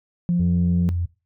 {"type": "tone", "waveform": "sine", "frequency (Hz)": 174.61, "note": "F3", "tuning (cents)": 0, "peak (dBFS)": -16, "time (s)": [0.29, 0.89], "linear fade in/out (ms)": 0}
{"type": "tone with vibrato", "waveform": "sine", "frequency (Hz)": 87.2, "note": "F2", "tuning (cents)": -2, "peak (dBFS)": -20, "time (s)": [0.39, 1.06], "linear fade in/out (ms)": 10, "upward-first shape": "triangle", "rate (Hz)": 2.7, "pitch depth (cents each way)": 17}
{"effects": ["noise-tail reverb RT60 0.3 s tail -21 dB re dry", "tanh soft clip ceiling -12 dBFS"]}